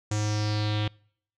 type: tone with low-pass filter sweep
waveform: square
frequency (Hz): 105.8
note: G#2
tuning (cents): +33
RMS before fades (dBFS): -27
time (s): 0.11-0.88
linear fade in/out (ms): 5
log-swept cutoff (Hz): 7100 to 3300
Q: 4.5
effects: noise-tail reverb RT60 0.6 s tail -26 dB re dry